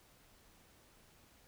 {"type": "silence", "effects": ["pink hiss -65 dBFS RMS until 1.47 s"]}